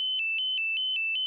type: tone with vibrato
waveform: sine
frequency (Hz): 2841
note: F7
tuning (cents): +29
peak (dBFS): -26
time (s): 0-1.26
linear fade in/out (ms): 0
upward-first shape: square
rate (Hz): 2.6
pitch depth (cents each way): 120
effects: none